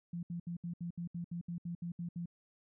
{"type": "tone bursts", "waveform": "sine", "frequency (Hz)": 172, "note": "F3", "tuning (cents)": -26, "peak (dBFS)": -37, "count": 13, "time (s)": [0.13, 2.258], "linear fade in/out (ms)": 5, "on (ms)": 100, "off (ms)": 69, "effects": []}